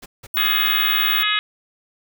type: noise bursts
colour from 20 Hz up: pink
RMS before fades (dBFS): -38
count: 4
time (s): 0.02-0.69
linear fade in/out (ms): 10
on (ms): 40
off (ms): 170
type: tone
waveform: sine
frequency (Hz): 15790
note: B9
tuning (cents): -2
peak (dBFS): -21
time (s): 0.34-1.23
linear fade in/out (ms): 5
type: harmonic tone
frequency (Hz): 420.9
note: G#4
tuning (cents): +23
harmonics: 3 / 4 / 5 / 6 / 7 / 8 / 9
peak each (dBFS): -25 / -25 / -25 / -25 / -25 / -25 / -25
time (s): 0.37-1.39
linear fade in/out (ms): 0
effects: none